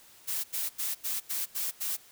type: noise bursts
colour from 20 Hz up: blue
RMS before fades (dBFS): -32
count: 7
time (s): 0.27-1.97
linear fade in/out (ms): 20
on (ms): 170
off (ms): 85
effects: white hiss -56 dBFS RMS until 2.11 s